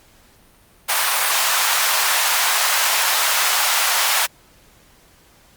pink high-pass noise, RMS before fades -18 dBFS, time 0.88-4.27 s, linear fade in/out 20 ms, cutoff 790 Hz, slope 24 dB/octave, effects pink hiss -52 dBFS RMS until 5.56 s + Opus 48 kbps

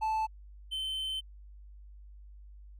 triangle tone pair in turn, 876 / 3078 Hz, A5 / G7, -8 / -32 cents, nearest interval octave + minor seventh, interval 2176 cents, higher second, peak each -26 / -31 dBFS, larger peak first, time 0.01-0.27 / 0.71-1.21 s, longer second, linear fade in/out 20 ms, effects added 50 Hz sine -48 dBFS peak until 2.79 s

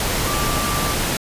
sine tone in noise, 1174.7 Hz, D6, in tune, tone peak -25 dBFS, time 0.27-0.94 s, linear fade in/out 2 ms, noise pink, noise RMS -21 dBFS, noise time 0-1.17 s, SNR -7 dB, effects resampled to 32000 Hz

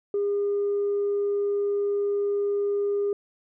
sine tone, 405.6 Hz, G#4, 41 cents flat, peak -21 dBFS, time 0.14-3.13 s, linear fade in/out 2 ms, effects tanh soft clip ceiling -19 dBFS

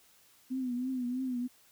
sine tone with vibrato, 252.5 Hz, B3, 39 cents sharp, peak -31 dBFS, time 0.5-1.48 s, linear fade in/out 20 ms, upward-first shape triangle, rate 3.1 Hz, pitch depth 85 cents each way, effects white hiss -63 dBFS RMS until 1.71 s

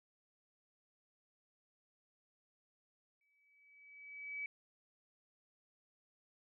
sine tone with exponential growth, 2287 Hz, D7, 47 cents flat, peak -38 dBFS, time 3.21-4.46 s, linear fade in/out 2 ms, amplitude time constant 270 ms, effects none

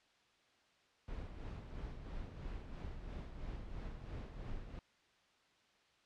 brown noise with tremolo, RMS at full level -44 dBFS, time 1.08-4.79 s, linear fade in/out 0 ms, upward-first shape sine, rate 3 Hz, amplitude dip 50%, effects white hiss -71 dBFS RMS until 6.05 s + low-pass 4000 Hz 12 dB/octave

